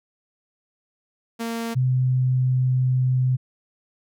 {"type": "tone pair in turn", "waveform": ["sawtooth", "sine"], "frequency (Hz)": [230, 128.12], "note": ["A#3", "C3"], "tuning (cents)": [-23, -36], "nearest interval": "minor seventh", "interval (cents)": 1013, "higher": "first", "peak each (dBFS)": [-22, -17], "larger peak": "second", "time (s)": [[1.39, 1.75], [1.75, 3.37]], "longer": "second", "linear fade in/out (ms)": 20, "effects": []}